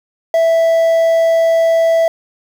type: tone with quantisation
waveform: triangle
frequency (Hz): 659.3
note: E5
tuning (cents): 0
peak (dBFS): -7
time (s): 0.34-2.08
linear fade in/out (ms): 2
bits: 6
effects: none